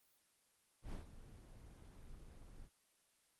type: noise with ADSR envelope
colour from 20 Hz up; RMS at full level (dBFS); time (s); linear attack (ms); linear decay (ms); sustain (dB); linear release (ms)
brown; -43; 0.82-2.7; 110; 120; -13; 63
effects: white hiss -75 dBFS RMS until 3.39 s + Opus 24 kbps